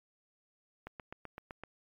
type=click train; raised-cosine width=0.5 ms; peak=-28 dBFS; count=7; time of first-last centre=0.87-1.636 s; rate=7.83 Hz; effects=MP3 96 kbps